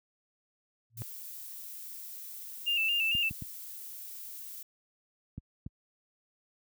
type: tone with exponential growth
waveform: sine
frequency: 114.5 Hz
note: A#2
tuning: 31 cents flat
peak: -31 dBFS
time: 0.9-1.02 s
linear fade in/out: 0 ms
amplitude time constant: 25 ms
type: noise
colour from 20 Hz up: violet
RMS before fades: -44 dBFS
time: 0.97-4.63 s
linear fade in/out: 5 ms
type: tone with vibrato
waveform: sine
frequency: 2726 Hz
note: F7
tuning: 43 cents flat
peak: -26 dBFS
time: 2.66-3.3 s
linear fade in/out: 20 ms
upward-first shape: square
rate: 4.4 Hz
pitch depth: 50 cents each way
type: clicks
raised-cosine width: 5 ms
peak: -26 dBFS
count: 5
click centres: 3.15 / 3.31 / 3.422 / 5.38 / 5.664 s
effects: high-pass 60 Hz 12 dB/octave